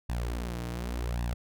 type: tone with flanger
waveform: sawtooth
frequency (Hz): 59.4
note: A#1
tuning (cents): +33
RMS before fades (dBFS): -33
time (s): 0.09-1.34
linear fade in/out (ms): 5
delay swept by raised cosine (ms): 1.1 to 6.5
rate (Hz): 0.88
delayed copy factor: +0.75
effects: none